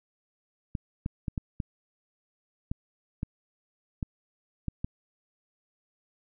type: clicks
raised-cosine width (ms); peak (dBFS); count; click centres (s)
5; -18; 10; 0.752 / 1.061 / 1.282 / 1.378 / 1.602 / 2.715 / 3.231 / 4.028 / 4.683 / 4.845
effects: none